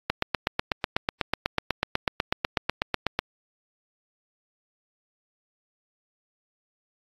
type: click train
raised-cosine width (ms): 0.3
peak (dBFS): -6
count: 26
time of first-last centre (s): 0.1-3.19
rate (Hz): 8.09
effects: AAC 32 kbps